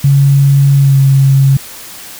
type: tone with pitch glide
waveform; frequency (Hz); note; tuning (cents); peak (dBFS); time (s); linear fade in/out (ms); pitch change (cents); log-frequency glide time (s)
sine; 139.2 to 136.1; C#3 to C#3; +8 to -31; -4; 0.04-1.57; 5; -39; 0.77-0.98
effects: white hiss -30 dBFS RMS until 2.19 s